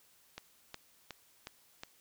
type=click train; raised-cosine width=0.2 ms; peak=-25 dBFS; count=5; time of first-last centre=0.38-1.835 s; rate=2.75 Hz; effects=white hiss -66 dBFS RMS until 2 s